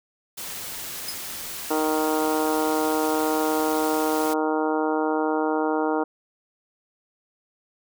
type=noise; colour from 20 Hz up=white; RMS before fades=-34 dBFS; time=0.37-4.34 s; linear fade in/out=10 ms
type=tone with exponential decay; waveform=sawtooth; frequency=5060 Hz; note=D#8; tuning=28 cents sharp; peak=-24 dBFS; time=1.08-1.21 s; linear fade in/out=5 ms; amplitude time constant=27 ms
type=harmonic tone; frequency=155.56 Hz; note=D#3; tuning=in tune; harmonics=2 / 3 / 4 / 5 / 6 / 7 / 8 / 9; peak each=-25 / -26 / -31 / -29 / -30 / -36 / -36 / -35 dBFS; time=1.7-6.04 s; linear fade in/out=10 ms
effects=none